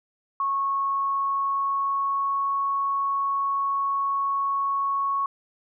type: tone with pitch glide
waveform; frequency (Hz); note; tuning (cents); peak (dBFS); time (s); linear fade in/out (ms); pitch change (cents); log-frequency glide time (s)
sine; 1100 to 1106.4; C#6 to C#6; -14 to -4; -22; 0.4-5.26; 2; +10; 0.83-2.55
effects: none